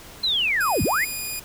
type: linear two-way sweep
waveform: sine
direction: down then up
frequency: 4186 to 51.91 to 2265 Hz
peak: -19 dBFS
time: 0.23-1.05 s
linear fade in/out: 10 ms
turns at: 0.83 s
type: tone with pitch glide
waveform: 5% pulse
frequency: 2488 to 2459 Hz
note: D#7 to D#7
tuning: -1 to -21 cents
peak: -19 dBFS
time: 0.6-1.4 s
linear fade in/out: 10 ms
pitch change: -20 cents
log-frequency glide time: 0.73-0.88 s
effects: pink hiss -43 dBFS RMS until 1.44 s